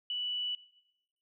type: tone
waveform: sine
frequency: 2960 Hz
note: F#7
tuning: in tune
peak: -32 dBFS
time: 0.1-0.55 s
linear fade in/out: 2 ms
effects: noise-tail reverb RT60 0.9 s tail -19 dB re dry